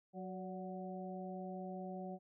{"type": "harmonic tone with a mistuned harmonic", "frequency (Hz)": 185, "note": "F#3", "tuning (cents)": 0, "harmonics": [1, 2, 3, 4], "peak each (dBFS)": [-45, -50, -50, -49], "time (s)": [0.13, 2.19], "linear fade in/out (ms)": 50, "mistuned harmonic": 3, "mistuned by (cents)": 48, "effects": []}